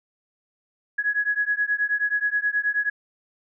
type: beating tone pair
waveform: sine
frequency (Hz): 1670 / 1679.4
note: G#6 / G#6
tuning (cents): +9 / +19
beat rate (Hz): 9.4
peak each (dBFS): -24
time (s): 0.98-2.9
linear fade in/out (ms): 10
effects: none